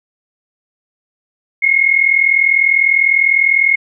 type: tone pair together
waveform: sine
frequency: 2148 / 2188 Hz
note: C7 / C#7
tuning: +45 / -23 cents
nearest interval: unison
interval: 32 cents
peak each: -11 / -13 dBFS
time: 1.62-3.76 s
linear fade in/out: 10 ms
effects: none